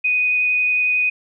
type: tone with vibrato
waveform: sine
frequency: 2489 Hz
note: D#7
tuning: in tune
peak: -15 dBFS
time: 0.04-1.1 s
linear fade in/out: 10 ms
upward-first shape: sine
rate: 11 Hz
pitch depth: 8 cents each way
effects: none